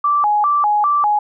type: tone with vibrato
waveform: sine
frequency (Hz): 987.8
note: B5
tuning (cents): 0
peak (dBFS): -12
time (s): 0.04-1.19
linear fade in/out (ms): 5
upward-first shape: square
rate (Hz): 2.5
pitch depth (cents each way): 290
effects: none